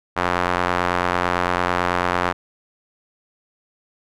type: tone with band-pass filter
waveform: sawtooth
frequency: 89 Hz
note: F2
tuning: 33 cents sharp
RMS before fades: -21 dBFS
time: 0.16-2.33 s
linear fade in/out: 20 ms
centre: 1200 Hz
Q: 1.2
effects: none